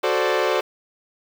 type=chord; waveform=sawtooth; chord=D dominant seventh; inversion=first; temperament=equal; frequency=370 / 440 / 523.3 / 587.3 Hz; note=F#4 / A4 / C5 / D5; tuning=0 / 0 / 0 / 0 cents; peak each=-20 dBFS; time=0.03-0.61 s; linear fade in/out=10 ms; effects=low-pass 4000 Hz 12 dB/octave + 7-bit